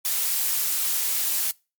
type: noise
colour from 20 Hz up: blue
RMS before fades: -24 dBFS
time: 0.05-1.51 s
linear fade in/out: 0 ms
effects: noise-tail reverb RT60 0.3 s tail -25 dB re dry + MP3 96 kbps